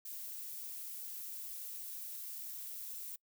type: noise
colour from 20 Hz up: violet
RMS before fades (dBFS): -45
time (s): 0.05-3.16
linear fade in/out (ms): 5
effects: noise-tail reverb RT60 0.1 s tail -24 dB re dry